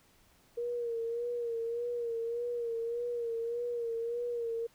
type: tone with vibrato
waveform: sine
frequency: 469.9 Hz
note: A#4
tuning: 14 cents sharp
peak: -32 dBFS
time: 0.57-4.67 s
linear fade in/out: 10 ms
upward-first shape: sine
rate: 1.7 Hz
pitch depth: 46 cents each way
effects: pink hiss -65 dBFS RMS until 4.74 s